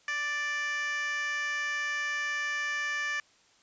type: tone with high-pass filter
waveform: 15% pulse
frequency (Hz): 587.3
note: D5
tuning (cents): 0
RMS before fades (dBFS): -32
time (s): 0.08-3.2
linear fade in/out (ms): 2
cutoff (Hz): 1700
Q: 2.7
effects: white hiss -63 dBFS RMS until 3.62 s + resampled to 16000 Hz